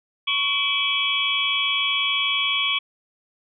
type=tone cluster; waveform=sine; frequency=1113 / 2312 / 2577 / 3048 / 3328 Hz; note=C#6 / D7 / E7 / G7 / G#7; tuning=+7 / -28 / -40 / -49 / +3 cents; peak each=-29 / -25 / -30 / -28 / -23 dBFS; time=0.27-2.79 s; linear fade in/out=10 ms; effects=none